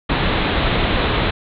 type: low-pass noise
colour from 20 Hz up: pink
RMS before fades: -18 dBFS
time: 0.09-1.31 s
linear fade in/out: 10 ms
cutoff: 4000 Hz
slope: 96 dB/octave
effects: none